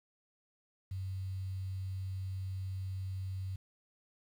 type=tone with quantisation; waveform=sine; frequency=94.8 Hz; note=F#2; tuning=43 cents sharp; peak=-36 dBFS; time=0.91-3.56 s; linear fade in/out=5 ms; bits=10; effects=none